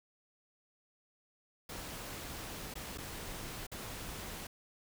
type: noise with dropouts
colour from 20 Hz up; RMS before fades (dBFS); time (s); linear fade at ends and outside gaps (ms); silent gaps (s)
pink; -44; 1.69-4.47; 5; 2.74-2.754 / 2.976-2.982 / 3.668-3.716
effects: none